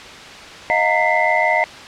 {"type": "tone cluster", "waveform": "sine", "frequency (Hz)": [626, 712, 917, 1996, 2097], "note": ["D#5", "F5", "A#5", "B6", "C7"], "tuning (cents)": [10, 33, -29, 18, 3], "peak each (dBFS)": -20, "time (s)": [0.7, 1.64], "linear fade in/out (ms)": 0, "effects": ["white hiss -35 dBFS RMS until 1.87 s", "low-pass 4000 Hz 12 dB/octave"]}